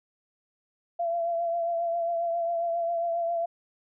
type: tone with vibrato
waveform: sine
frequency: 679 Hz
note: F5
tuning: 49 cents flat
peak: -25 dBFS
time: 0.99-3.46 s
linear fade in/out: 10 ms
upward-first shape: triangle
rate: 7.4 Hz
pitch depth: 36 cents each way
effects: none